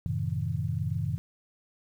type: chord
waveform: sine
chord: F# diminished seventh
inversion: none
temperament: just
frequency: 92.5 / 111 / 133.2 / 159.84 Hz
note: F#2 / A2 / C3 / Eb3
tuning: 0 / +16 / +31 / +47 cents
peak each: -33 dBFS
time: 0.06-1.18 s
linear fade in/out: 0 ms
effects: 10-bit